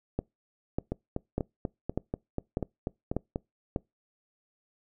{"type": "two click trains", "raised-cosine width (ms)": 2, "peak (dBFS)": [-15, -17], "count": [7, 11], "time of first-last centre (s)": [[0.19, 3.761], [0.92, 3.359]], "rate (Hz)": [1.68, 4.1], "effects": ["noise-tail reverb RT60 0.2 s tail -25 dB re dry"]}